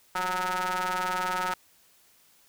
sawtooth ring-modulated tone, 185 Hz, F#3, in tune, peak -20 dBFS, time 0.15-1.54 s, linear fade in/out 5 ms, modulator 1100 Hz, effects white hiss -61 dBFS RMS until 2.48 s

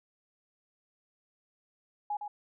sine tone with echo, 830.6 Hz, G#5, in tune, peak -30 dBFS, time 2.1-2.17 s, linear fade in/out 5 ms, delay 110 ms, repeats 1, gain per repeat -6 dB, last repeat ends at 2.28 s, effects none

